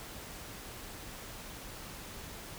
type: silence
effects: pink hiss -46 dBFS RMS until 2.58 s